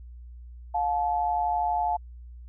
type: tone pair together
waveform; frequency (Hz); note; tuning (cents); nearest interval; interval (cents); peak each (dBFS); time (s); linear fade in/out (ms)
sine; 713 / 865.1; F5 / A5; +36 / -30; minor third; 334; -26; 0.74-1.97; 10
effects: added 60 Hz sine -41 dBFS peak until 2.48 s